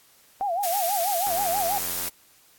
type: tone with vibrato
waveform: sine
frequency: 742 Hz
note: F#5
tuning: 5 cents sharp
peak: -23 dBFS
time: 0.41-1.78 s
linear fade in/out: 0 ms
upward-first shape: sine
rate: 6.2 Hz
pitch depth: 180 cents each way
type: noise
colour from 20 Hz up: blue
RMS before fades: -28 dBFS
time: 0.63-2.09 s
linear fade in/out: 5 ms
type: click train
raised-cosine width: 0.5 ms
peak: -23 dBFS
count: 72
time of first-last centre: 1.27-2.08 s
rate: 87.7 Hz
effects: white hiss -57 dBFS RMS until 2.58 s + AAC 64 kbps